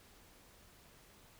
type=silence; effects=pink hiss -62 dBFS RMS until 1.39 s